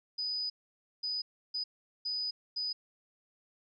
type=tone bursts at uneven times; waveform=sine; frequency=4978 Hz; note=D#8; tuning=in tune; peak=-32 dBFS; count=5; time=0.18-0.5 / 1.03-1.22 / 1.54-1.64 / 2.05-2.31 / 2.56-2.73 s; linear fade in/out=10 ms; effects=none